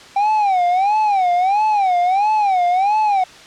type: tone with vibrato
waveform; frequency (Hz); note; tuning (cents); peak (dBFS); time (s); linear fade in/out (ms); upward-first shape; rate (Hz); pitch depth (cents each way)
triangle; 780; G5; -9; -11; 0.16-3.24; 5; sine; 1.5; 180
effects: white hiss -40 dBFS RMS until 3.46 s + low-pass 5000 Hz 12 dB/octave